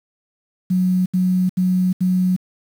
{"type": "tone bursts", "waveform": "sine", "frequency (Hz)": 183.5, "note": "F#3", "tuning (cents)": -14, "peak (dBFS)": -14, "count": 4, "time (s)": [0.7, 2.365], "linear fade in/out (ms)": 10, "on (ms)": 360, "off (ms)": 75, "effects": ["7-bit"]}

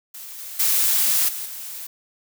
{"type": "noise with level steps", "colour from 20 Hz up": "blue", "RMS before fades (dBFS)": [-37, -35, -19, -30, -34], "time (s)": [0.14, 1.87], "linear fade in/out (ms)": 5, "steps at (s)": [0.38, 0.59, 1.28, 1.45], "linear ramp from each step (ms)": 10, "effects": []}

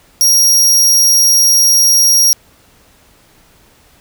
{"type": "tone", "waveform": "sawtooth", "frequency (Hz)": 5630, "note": "F8", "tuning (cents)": 13, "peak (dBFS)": -4, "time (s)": [0.21, 2.33], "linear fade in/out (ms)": 0, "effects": ["pink hiss -48 dBFS RMS until 4 s"]}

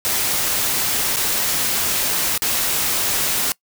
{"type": "noise with dropouts", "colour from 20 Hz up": "white", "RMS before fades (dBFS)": -20, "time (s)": [0.05, 3.52], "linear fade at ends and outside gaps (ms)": 0, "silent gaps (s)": [[1.161, 1.168], [2.377, 2.42]], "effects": ["noise-tail reverb RT60 0.1 s tail -23 dB re dry"]}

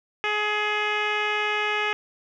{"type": "tone with low-pass filter", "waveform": "10% pulse", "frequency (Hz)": 420.7, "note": "G#4", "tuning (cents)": 22, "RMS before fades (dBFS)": -25, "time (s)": [0.24, 1.93], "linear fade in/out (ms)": 0, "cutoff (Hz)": 2800, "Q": 2.2, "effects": []}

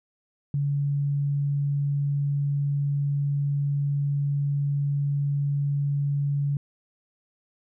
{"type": "tone", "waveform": "sine", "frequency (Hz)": 142.3, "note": "C#3", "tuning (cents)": 46, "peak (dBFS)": -22, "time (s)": [0.54, 6.57], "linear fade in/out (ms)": 2, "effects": []}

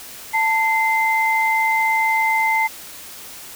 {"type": "tone pair together", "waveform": "sine", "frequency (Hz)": [888, 2077], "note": ["A5", "C7"], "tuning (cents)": [16, -13], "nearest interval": "octave + minor third", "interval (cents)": 1471, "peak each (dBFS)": -18, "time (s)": [0.33, 2.68], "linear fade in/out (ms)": 20, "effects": ["white hiss -37 dBFS RMS until 3.55 s"]}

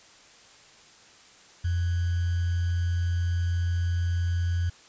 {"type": "tone with sample-and-hold", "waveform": "sine", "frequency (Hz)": 87, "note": "F2", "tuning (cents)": -6, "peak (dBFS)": -23, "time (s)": [1.64, 4.7], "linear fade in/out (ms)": 10, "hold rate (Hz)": 1575, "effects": ["white hiss -53 dBFS RMS until 4.88 s", "resampled to 16000 Hz"]}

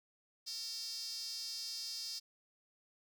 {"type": "tone with high-pass filter", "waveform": "sawtooth", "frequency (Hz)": 455.3, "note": "A#4", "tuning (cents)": -41, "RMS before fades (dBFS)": -43, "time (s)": [0.46, 2.2], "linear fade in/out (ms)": 20, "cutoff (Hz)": 4900, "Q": 8.4, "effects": []}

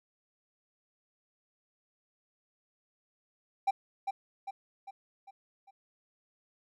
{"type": "tone with echo", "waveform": "triangle", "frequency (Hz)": 784, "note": "G5", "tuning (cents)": 0, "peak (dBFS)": -22, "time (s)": [3.67, 3.71], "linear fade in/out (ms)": 10, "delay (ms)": 400, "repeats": 5, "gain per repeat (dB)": -6, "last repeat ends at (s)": 5.71, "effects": []}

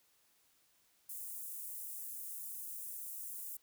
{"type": "high-pass noise", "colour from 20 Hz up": "white", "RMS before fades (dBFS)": -45, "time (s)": [1.09, 3.57], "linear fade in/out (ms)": 5, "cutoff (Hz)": 8700, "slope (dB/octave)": 24, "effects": ["white hiss -72 dBFS RMS until 3.62 s"]}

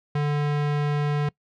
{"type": "tone", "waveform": "square", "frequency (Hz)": 146.83, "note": "D3", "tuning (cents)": 0, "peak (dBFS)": -22, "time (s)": [0.15, 1.29], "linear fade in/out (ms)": 5, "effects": ["noise-tail reverb RT60 0.1 s tail -23 dB re dry", "low-pass 3000 Hz 12 dB/octave"]}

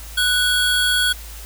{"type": "tone pair together", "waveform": "square", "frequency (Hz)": [1480, 3325], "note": ["F#6", "G#7"], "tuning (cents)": [0, 1], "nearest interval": "octave + major second", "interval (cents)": 1401, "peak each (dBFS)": -19, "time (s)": [0.17, 1.13], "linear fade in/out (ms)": 10, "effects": ["added 55 Hz sine -34 dBFS peak until 1.45 s", "white hiss -39 dBFS RMS until 1.45 s"]}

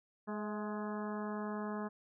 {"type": "harmonic tone with a mistuned harmonic", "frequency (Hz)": 210, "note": "G#3", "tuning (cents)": 19, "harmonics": [1, 2, 3, 4, 5, 6, 7, 8], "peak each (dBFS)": [-39, -44, -47, -48, -47, -50, -55, -53], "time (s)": [0.27, 1.89], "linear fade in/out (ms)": 20, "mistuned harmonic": 3, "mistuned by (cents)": 32, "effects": []}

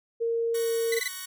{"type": "tone with pitch glide", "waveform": "sine", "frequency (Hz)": [461.8, 458.9], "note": ["A#4", "A#4"], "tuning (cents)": [-16, -27], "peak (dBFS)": -24, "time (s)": [0.2, 1], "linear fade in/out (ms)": 20, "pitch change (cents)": -11, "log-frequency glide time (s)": [0.58, 0.7]}
{"type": "chord", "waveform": "5% pulse", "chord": "F# major", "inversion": "second", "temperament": "equal with one note detuned", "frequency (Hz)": [1108.7, 1494.6, 1864.7], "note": ["C#6", "F#6", "A#6"], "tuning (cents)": [0, 17, 0], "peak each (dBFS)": -29, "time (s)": [0.54, 1.26], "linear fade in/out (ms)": 10}
{"type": "tone bursts", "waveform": "sawtooth", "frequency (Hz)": 2007, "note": "B6", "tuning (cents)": 27, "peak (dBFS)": -23, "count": 4, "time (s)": [0.92, 1.079], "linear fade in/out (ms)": 2, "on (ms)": 24, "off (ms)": 21}
{"effects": []}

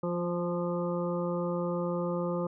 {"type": "harmonic tone with a mistuned harmonic", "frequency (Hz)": 174.1, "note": "F3", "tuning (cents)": -5, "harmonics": [1, 2, 3, 5, 6, 7], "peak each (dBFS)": [-32, -35, -33, -43, -44, -41], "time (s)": [0.03, 2.47], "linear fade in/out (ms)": 5, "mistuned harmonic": 2, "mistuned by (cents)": 16, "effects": []}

